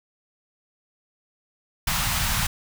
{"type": "band-stop noise", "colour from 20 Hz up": "pink", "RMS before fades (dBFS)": -24, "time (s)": [1.87, 2.47], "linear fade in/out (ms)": 5, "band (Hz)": [180, 830], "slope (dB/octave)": 24, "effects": []}